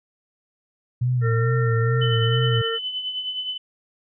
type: tone with vibrato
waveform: sine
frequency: 120 Hz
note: B2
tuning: 49 cents flat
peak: -18 dBFS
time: 1.01-2.62 s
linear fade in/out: 10 ms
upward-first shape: sine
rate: 2.3 Hz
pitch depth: 87 cents each way
type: harmonic tone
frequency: 455.3 Hz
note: A#4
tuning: 41 cents flat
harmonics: 1 / 3 / 4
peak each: -25 / -30 / -31 dBFS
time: 1.21-2.79 s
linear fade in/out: 50 ms
type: tone with tremolo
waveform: sine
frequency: 3016 Hz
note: F#7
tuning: 32 cents sharp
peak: -23 dBFS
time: 2.01-3.58 s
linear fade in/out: 10 ms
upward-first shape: triangle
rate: 9.6 Hz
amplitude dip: 60%
effects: none